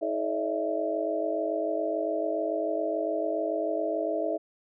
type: tone cluster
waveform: sine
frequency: 320.2 / 427.4 / 564 / 615 / 662 Hz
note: D#4 / G#4 / C#5 / D#5 / E5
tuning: +50 / +50 / +30 / -20 / +7 cents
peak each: -33 / -34 / -34 / -34 / -30 dBFS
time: 0.01-4.38 s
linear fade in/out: 20 ms
effects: none